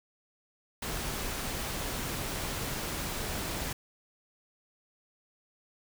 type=noise; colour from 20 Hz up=pink; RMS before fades=-35 dBFS; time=0.82-3.73 s; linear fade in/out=5 ms; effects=none